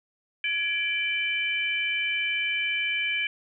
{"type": "tone cluster", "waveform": "sine", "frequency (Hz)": [1679, 2345, 3033], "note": ["G#6", "D7", "F#7"], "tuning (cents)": [18, -3, 42], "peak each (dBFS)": [-33, -26, -31], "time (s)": [0.44, 3.27], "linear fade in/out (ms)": 2, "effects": []}